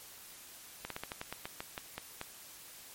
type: slowing click train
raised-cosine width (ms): 0.3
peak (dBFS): -22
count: 12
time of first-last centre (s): 0.85-2.214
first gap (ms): 53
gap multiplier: 1.16
effects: white hiss -52 dBFS RMS until 2.94 s + MP3 64 kbps